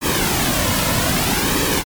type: noise with flanger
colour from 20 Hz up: pink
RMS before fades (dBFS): -18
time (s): 0.01-1.84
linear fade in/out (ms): 50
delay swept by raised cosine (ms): 1.4 to 2.6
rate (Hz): 0.63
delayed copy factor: -0.55
effects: MP3 96 kbps